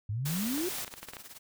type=exponential sweep; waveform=sine; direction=up; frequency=97.6 to 383.1 Hz; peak=-30 dBFS; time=0.09-0.69 s; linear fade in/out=5 ms
type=noise; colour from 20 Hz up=white; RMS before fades=-37 dBFS; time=0.25-0.85 s; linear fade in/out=10 ms
type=clicks; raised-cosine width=0.3 ms; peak=-25 dBFS; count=9; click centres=0.579 / 0.785 / 0.847 / 0.879 / 0.939 / 1.03 / 1.087 / 1.135 / 1.168 s
type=noise with tremolo; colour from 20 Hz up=white; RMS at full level=-45 dBFS; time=0.69-1.39 s; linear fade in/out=20 ms; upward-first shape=triangle; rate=18 Hz; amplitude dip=85%
effects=none